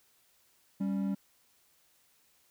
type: tone pair together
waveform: triangle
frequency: 196.4 / 277.6 Hz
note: G3 / C#4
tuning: +4 / +3 cents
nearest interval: tritone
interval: 599 cents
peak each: -28 / -35 dBFS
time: 0.8-1.15 s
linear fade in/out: 10 ms
effects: white hiss -68 dBFS RMS until 2.5 s

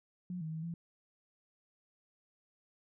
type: tone with pitch steps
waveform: sine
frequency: 179.6 / 158.5 / 159.8 / 168.5 Hz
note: F3 / D#3 / D#3 / E3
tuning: +49 / +32 / +47 / +38 cents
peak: -37 dBFS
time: 0.3-0.74 s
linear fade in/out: 2 ms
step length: 110 ms
effects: none

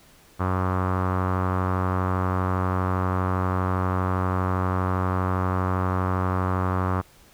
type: tone with low-pass filter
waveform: sawtooth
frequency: 92.5 Hz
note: F#2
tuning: in tune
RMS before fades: -24 dBFS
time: 0.39-7.02 s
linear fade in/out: 20 ms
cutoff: 1200 Hz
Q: 4
effects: pink hiss -54 dBFS RMS until 7.33 s

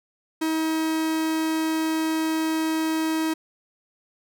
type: tone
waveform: 45% pulse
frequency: 318.6 Hz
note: D#4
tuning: 41 cents sharp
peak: -22 dBFS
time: 0.41-3.34 s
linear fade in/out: 10 ms
effects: none

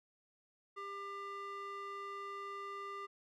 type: tone with band-pass filter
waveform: square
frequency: 398.7 Hz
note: G4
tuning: 29 cents sharp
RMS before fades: -45 dBFS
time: 0.76-3.07 s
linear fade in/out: 20 ms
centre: 1300 Hz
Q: 1.9
effects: none

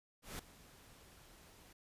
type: noise with ADSR envelope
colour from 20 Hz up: pink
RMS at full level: -44 dBFS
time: 0.22-1.73 s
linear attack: 170 ms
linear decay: 5 ms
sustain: -17 dB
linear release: 6 ms
effects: resampled to 32000 Hz

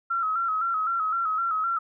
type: tone with vibrato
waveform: sine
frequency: 1318.5 Hz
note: E6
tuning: in tune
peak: -23 dBFS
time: 0.1-1.79 s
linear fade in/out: 10 ms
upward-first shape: square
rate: 3.9 Hz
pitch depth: 58 cents each way
effects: none

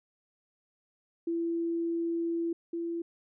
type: tone pair in turn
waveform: sine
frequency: 335.6 / 337.4 Hz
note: E4 / E4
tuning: +31 / +40 cents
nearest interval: unison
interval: 9 cents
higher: second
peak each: -28 / -31 dBFS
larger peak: first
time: 1.27-2.53 / 2.73-3.02 s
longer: first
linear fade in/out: 5 ms
effects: none

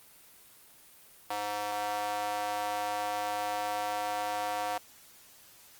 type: tone with high-pass filter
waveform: square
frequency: 103.83 Hz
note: G#2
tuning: in tune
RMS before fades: -33 dBFS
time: 1.3-4.78 s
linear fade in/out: 5 ms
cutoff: 730 Hz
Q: 3
effects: white hiss -56 dBFS RMS until 5.79 s + Opus 24 kbps

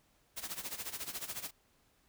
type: noise with tremolo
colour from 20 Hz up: white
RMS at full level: -39 dBFS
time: 0.36-1.51 s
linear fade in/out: 20 ms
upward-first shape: sine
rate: 14 Hz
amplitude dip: 80%
effects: pink hiss -71 dBFS RMS until 2.08 s

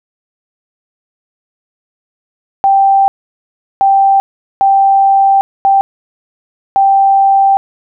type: tone bursts at uneven times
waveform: sine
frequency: 784 Hz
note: G5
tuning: in tune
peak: -5 dBFS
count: 5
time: 2.64-3.08 / 3.81-4.2 / 4.61-5.41 / 5.65-5.81 / 6.76-7.57 s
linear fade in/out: 0 ms
effects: none

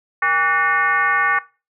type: tone with frequency modulation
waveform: sine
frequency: 1480 Hz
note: F#6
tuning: in tune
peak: -14 dBFS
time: 0.22-1.39 s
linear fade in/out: 5 ms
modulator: 337 Hz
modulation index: 1.6
effects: noise-tail reverb RT60 0.3 s tail -19 dB re dry

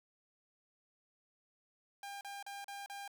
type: tone bursts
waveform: sawtooth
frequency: 801 Hz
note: G5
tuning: 37 cents sharp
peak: -40 dBFS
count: 5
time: 2.03-3.078 s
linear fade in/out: 2 ms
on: 180 ms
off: 37 ms
effects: none

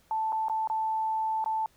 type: tone with dropouts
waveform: sine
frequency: 880 Hz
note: A5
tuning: in tune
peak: -26 dBFS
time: 0.11-1.66 s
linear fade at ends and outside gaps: 1 ms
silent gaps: 0.322-0.327 / 0.484-0.497 / 0.674-0.699 / 1.442-1.46 s
effects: pink hiss -64 dBFS RMS until 1.76 s

